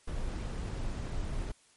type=noise; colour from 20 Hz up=brown; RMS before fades=-35 dBFS; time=0.07-1.52 s; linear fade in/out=10 ms; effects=white hiss -64 dBFS RMS until 1.76 s + MP3 48 kbps